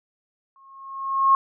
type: tone with exponential growth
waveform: sine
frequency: 1083 Hz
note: C#6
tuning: 41 cents flat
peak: -11 dBFS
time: 0.56-1.35 s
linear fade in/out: 1 ms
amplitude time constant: 170 ms
effects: none